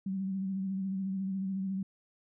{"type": "tone with vibrato", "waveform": "sine", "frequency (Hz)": 191.9, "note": "G3", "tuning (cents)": -37, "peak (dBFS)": -31, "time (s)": [0.06, 1.83], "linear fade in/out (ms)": 5, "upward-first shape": "sine", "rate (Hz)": 14, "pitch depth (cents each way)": 36, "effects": []}